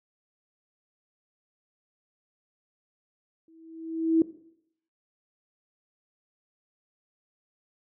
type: tone with exponential growth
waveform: sine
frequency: 325.1 Hz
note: E4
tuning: 24 cents flat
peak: -15 dBFS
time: 3.48-4.22 s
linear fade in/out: 2 ms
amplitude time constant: 160 ms
effects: noise-tail reverb RT60 0.7 s tail -17 dB re dry